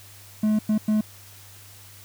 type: tone bursts at uneven times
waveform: triangle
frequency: 214.1 Hz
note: A3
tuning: 47 cents flat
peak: -16 dBFS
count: 3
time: 0.43-0.59 / 0.69-0.78 / 0.88-1.01 s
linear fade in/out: 5 ms
effects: added 99 Hz sine -49 dBFS peak until 2.04 s + white hiss -48 dBFS RMS until 2.04 s